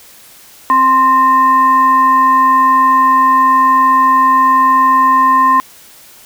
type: tone with frequency modulation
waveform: sine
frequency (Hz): 1046.5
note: C6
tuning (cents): 0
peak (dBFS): -6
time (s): 0.7-5.6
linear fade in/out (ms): 0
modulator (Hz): 782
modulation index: 0.39
effects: white hiss -40 dBFS RMS until 6.25 s